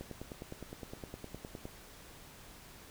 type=click train; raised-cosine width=2 ms; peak=-29 dBFS; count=17; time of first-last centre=0.01-1.654 s; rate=9.73 Hz; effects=pink hiss -54 dBFS RMS until 2.9 s